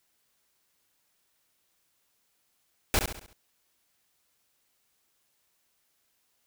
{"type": "noise with echo", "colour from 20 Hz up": "pink", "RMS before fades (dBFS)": -23, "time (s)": [2.94, 2.99], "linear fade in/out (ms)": 0, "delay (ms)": 68, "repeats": 5, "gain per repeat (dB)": -7, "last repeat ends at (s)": 3.33, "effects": ["white hiss -73 dBFS RMS until 6.46 s"]}